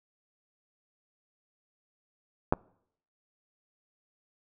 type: clicks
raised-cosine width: 1 ms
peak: -8 / -19 dBFS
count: 2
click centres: 2.525 / 2.536 s
effects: noise-tail reverb RT60 0.7 s tail -26 dB re dry